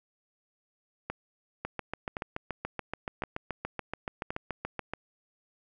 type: two click trains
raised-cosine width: 0.5 ms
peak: -18 / -18 dBFS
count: 4 / 24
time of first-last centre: 1.1-4.305 / 1.65-4.936 s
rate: 0.936 / 7 Hz
effects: none